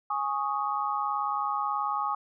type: chord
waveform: sine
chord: Ab suspended fourth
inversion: none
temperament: just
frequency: 830.6 / 1107.5 / 1245.9 Hz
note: Ab5 / Db6 / Eb6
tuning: 0 / -2 / +2 cents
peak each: -31 dBFS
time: 0.1-2.15 s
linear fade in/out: 5 ms
effects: none